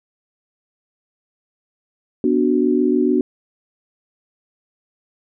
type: chord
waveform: sine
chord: B minor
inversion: none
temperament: equal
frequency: 246.9 / 293.7 / 370 Hz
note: B3 / D4 / F#4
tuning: 0 / 0 / 0 cents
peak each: -18 dBFS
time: 2.24-3.21 s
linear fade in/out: 2 ms
effects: none